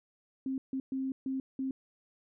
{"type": "tone bursts at uneven times", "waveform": "sine", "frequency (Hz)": 265.4, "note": "C4", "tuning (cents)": 25, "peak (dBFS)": -31, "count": 5, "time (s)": [[0.46, 0.58], [0.73, 0.8], [0.92, 1.12], [1.26, 1.4], [1.59, 1.71]], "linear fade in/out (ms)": 2, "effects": []}